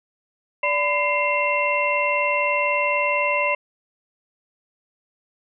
sine tone cluster, 583 / 1007 / 2107 / 2716 Hz, D5 / B5 / C7 / F7, -13 / +33 / +12 / -49 cents, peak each -24 dBFS, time 0.63-3.55 s, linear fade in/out 5 ms, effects none

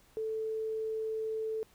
sine tone, 440 Hz, A4, in tune, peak -32 dBFS, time 0.17-1.63 s, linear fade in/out 0 ms, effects pink hiss -64 dBFS RMS until 1.74 s

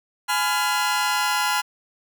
sawtooth chord, F diminished, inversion first, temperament just, 838.1 / 1005.8 / 1396.9 Hz, Ab5 / Cb6 / F6, +16 / +31 / 0 cents, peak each -21 dBFS, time 0.28-1.62 s, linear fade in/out 20 ms, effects none

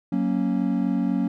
triangle chord, F# major, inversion none, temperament equal, 185 / 233.1 / 277.2 Hz, F#3 / A#3 / C#4, 0 / 0 / 0 cents, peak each -23 dBFS, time 0.12-1.28 s, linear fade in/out 5 ms, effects none

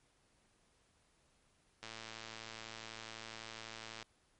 click train, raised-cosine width 0.2 ms, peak -29 dBFS, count 247, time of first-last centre 1.83-4.026 s, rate 112 Hz, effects pink hiss -73 dBFS RMS until 4.39 s + MP3 48 kbps

